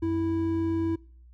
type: tone pair together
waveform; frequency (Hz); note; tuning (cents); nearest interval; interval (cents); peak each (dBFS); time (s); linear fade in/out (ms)
triangle; 92.1 / 328.2; F#2 / E4; -7 / -8; octave + minor seventh; 2199; -30 / -23; 0.02-0.96; 10
effects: noise-tail reverb RT60 0.5 s tail -25 dB re dry + added 60 Hz sine -49 dBFS peak until 1.33 s